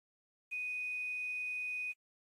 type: tone with quantisation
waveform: sine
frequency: 2489 Hz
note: D#7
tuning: in tune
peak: -36 dBFS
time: 0.51-1.93 s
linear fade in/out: 20 ms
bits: 10
effects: AAC 32 kbps